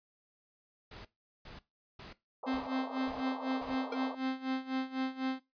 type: noise bursts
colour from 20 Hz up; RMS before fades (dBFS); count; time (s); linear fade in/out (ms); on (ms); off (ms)
pink; -49; 6; 0.91-3.75; 5; 140; 400
type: band-pass noise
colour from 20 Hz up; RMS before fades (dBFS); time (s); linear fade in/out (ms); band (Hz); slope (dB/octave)
pink; -43; 2.43-4.15; 2; 440 to 1200; 96
type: tone with tremolo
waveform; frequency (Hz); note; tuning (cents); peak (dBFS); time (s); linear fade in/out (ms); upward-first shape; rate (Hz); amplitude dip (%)
45% pulse; 262.2; C4; +4; -30; 2.46-5.4; 20; sine; 4; 85
type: tone with exponential decay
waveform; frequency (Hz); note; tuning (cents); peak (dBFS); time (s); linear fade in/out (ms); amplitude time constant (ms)
square; 466.2; A#4; 0; -32; 3.92-4; 5; 16
effects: noise-tail reverb RT60 0.2 s tail -17 dB re dry + resampled to 11025 Hz